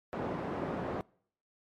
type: band-pass noise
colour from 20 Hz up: pink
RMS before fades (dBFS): -36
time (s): 0.13-1.01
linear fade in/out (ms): 0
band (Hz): 170 to 960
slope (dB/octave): 12
effects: noise-tail reverb RT60 0.6 s tail -25 dB re dry + MP3 96 kbps